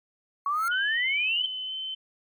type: tone with exponential growth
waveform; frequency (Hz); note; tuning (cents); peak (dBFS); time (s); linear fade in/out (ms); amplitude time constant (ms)
5% pulse; 2141; C7; +39; -24; 0.45-0.68; 0; 50
type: exponential sweep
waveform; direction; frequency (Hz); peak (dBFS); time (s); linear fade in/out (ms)
sine; up; 1108.7 to 3136; -24; 0.46-1.46; 2
type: tone with pitch glide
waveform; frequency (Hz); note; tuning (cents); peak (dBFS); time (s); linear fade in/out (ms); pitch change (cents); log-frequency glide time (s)
sine; 3037 to 3071; F#7 to G7; +44 to -36; -31; 0.71-1.95; 10; +20; 1.65-1.73
effects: none